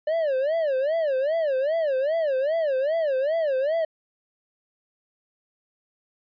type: tone with vibrato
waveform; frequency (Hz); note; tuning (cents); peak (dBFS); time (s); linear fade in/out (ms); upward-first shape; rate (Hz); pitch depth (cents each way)
triangle; 587.3; D5; 0; -19; 0.07-3.85; 5; sine; 2.5; 220
effects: resampled to 11025 Hz